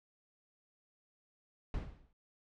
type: noise with exponential decay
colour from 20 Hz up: brown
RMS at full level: -34 dBFS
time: 1.74-2.13 s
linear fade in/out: 2 ms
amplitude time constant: 83 ms
effects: low-pass 4000 Hz 12 dB/octave